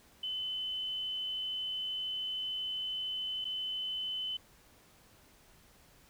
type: tone with dropouts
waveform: sine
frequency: 3031 Hz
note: F#7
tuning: 41 cents sharp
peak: -34 dBFS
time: 0.23-4.37 s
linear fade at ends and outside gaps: 5 ms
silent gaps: 3.445-3.451 s
effects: pink hiss -62 dBFS RMS until 6.09 s